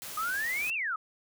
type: noise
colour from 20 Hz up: white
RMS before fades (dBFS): -41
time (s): 0.02-0.7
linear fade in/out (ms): 0
type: exponential two-way sweep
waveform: sine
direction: up then down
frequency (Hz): 1226 to 2788 to 1226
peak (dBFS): -29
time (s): 0.17-0.96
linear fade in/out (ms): 5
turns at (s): 0.74
effects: none